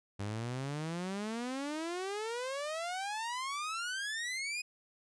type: exponential sweep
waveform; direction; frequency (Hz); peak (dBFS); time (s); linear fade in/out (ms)
sawtooth; up; 98 to 2512; -32; 0.19-4.62; 10
effects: resampled to 22050 Hz